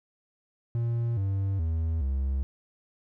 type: tone with pitch steps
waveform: triangle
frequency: 117.3 / 97.5 / 81.05 / 67.37 Hz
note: A#2 / G2 / E2 / C#2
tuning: +11 / -9 / -29 / -49 cents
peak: -23 dBFS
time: 0.75-2.43 s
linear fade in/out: 0 ms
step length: 420 ms
effects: none